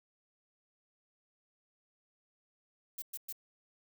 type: noise bursts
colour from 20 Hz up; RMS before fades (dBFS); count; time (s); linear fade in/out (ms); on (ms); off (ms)
violet; -41; 3; 2.98-3.326; 5; 42; 110
effects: none